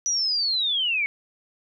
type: linear sweep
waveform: sine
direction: down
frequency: 5920 to 2183 Hz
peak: -21 dBFS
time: 0.06-1.06 s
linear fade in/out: 0 ms
effects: none